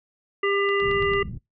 harmonic tone, 399 Hz, G4, 31 cents sharp, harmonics 1 / 3 / 5 / 7, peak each -22 / -27 / -26 / -32 dBFS, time 0.43-1.23 s, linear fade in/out 5 ms
click train, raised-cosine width 0.3 ms, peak -23 dBFS, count 5, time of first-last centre 0.69-1.135 s, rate 8.98 Hz
white low-pass noise, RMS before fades -34 dBFS, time 0.81-1.39 s, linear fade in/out 20 ms, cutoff 170 Hz, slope 24 dB/octave
effects noise-tail reverb RT60 0.2 s tail -26 dB re dry

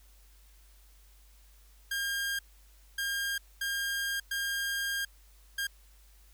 sawtooth tone bursts at uneven times, 1611 Hz, G6, 47 cents sharp, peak -27 dBFS, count 5, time 1.91-2.39 / 2.98-3.38 / 3.61-4.2 / 4.31-5.05 / 5.58-5.67 s, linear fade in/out 5 ms, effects added 50 Hz sine -56 dBFS peak until 6.33 s + white hiss -64 dBFS RMS until 6.33 s

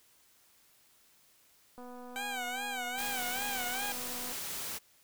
click train, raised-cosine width 1 ms, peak -36 dBFS, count 628, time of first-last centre 1.78-4.318 s, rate 247 Hz
15% pulse tone with vibrato, 770 Hz, G5, 31 cents flat, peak -29 dBFS, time 2.16-3.92 s, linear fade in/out 0 ms, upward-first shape sine, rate 2.5 Hz, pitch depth 110 cents each way
white noise, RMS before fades -39 dBFS, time 2.97-4.79 s, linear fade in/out 20 ms
effects white hiss -65 dBFS RMS until 5.03 s

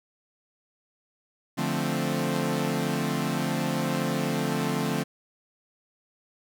sawtooth chord, D minor seventh, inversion none, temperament equal, 146.83 / 174.61 / 220 / 261.6 Hz, D3 / F3 / A3 / C4, 0 / 0 / 0 / 0 cents, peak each -27 dBFS, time 1.57-5.04 s, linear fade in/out 20 ms, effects none

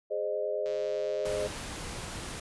sine chord, Ab major, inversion none, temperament equal with one note detuned, 415.3 / 523.3 / 613 Hz, Ab4 / C5 / Eb5, 0 / 0 / -26 cents, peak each -34 / -34 / -32 dBFS, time 0.1-1.48 s, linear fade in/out 20 ms
click train, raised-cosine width 0.2 ms, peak -31 dBFS, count 137, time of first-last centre 0.66-1.625 s, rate 141 Hz
pink noise, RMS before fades -39 dBFS, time 1.25-2.4 s, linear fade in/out 5 ms
effects resampled to 24000 Hz

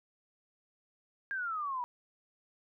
sine exponential sweep, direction down, 1632 to 956 Hz, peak -33 dBFS, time 1.31-1.84 s, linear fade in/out 0 ms, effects none

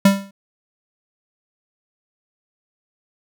square tone with exponential decay, 197.1 Hz, G3, 10 cents sharp, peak -7 dBFS, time 0.05-0.31 s, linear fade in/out 5 ms, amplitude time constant 56 ms, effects none

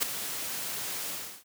white noise with ADSR envelope, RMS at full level -24 dBFS, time 0-1.44 s, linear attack 27 ms, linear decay 6 ms, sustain -11 dB, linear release 340 ms, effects high-pass 100 Hz 12 dB/octave

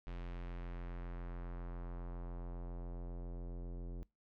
square tone with low-pass filter sweep, 43.65 Hz, F1, in tune, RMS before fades -44 dBFS, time 0.07-4.03 s, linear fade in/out 0 ms, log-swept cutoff 3000 to 420 Hz, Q 1.1, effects noise-tail reverb RT60 0.2 s tail -23 dB re dry

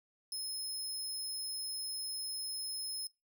25% pulse tone, 5170 Hz, E8, 34 cents flat, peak -32 dBFS, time 0.32-3.07 s, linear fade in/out 2 ms, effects noise-tail reverb RT60 0.2 s tail -22 dB re dry

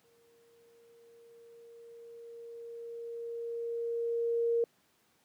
sine tone with exponential growth, 466.2 Hz, A#4, in tune, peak -25 dBFS, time 0.04-4.64 s, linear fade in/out 2 ms, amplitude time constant 1000 ms, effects pink hiss -70 dBFS RMS until 5.24 s + high-pass 150 Hz 12 dB/octave

